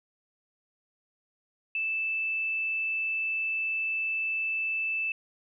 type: tone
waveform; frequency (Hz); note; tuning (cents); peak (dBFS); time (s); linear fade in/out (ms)
sine; 2637; E7; 0; -27; 1.75-5.12; 2
effects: none